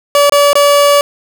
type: tone with dropouts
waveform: 30% pulse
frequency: 574 Hz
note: D5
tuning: 40 cents flat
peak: -3 dBFS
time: 0.15-1.01 s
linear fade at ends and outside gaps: 1 ms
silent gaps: 0.296-0.322 / 0.531-0.554 s
effects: none